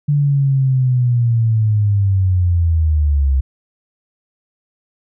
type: linear sweep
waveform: sine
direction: down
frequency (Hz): 146.83 to 65.41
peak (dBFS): -11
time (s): 0.08-3.41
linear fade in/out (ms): 10
effects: none